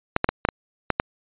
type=clicks; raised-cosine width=0.5 ms; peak=-3 dBFS; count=7; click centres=0.164 / 0.244 / 0.29 / 0.451 / 0.488 / 0.903 / 0.999 s; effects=resampled to 8000 Hz